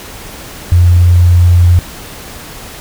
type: tone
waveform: sine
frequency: 87.9 Hz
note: F2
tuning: 12 cents sharp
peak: -3 dBFS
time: 0.72-1.79 s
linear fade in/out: 0 ms
effects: pink hiss -29 dBFS RMS until 2.8 s